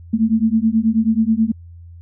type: beating tone pair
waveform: sine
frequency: 217.9 / 227.2 Hz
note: A3 / A#3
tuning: -17 / -44 cents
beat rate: 9.3 Hz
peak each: -16 dBFS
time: 0.13-1.52 s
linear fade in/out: 10 ms
effects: added 85 Hz sine -36 dBFS peak until 2.01 s